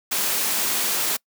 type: noise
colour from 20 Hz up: white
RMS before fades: -23 dBFS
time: 0.11-1.17 s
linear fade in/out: 10 ms
effects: noise-tail reverb RT60 0.1 s tail -25 dB re dry + high-pass 200 Hz 12 dB/octave